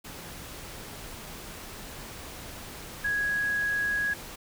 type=tone in noise; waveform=sine; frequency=1661.2 Hz; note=G#6; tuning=in tune; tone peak=-25 dBFS; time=3.04-4.14 s; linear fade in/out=10 ms; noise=pink; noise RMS=-42 dBFS; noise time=0.04-4.36 s; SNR=+14 dB; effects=none